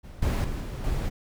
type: noise with level steps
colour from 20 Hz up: brown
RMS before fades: -42 / -24 / -31 / -33 / -28 dBFS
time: 0.03-1.1 s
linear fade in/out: 20 ms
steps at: 0.22 / 0.44 / 0.6 / 0.84 s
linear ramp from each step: 5 ms
effects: none